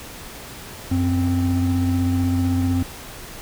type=tone pair together; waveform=triangle; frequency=92.3 / 261.1 Hz; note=F#2 / C4; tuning=-4 / -3 cents; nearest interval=octave + tritone; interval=1801 cents; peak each=-18 dBFS; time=0.91-2.83 s; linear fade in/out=5 ms; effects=pink hiss -37 dBFS RMS until 3.41 s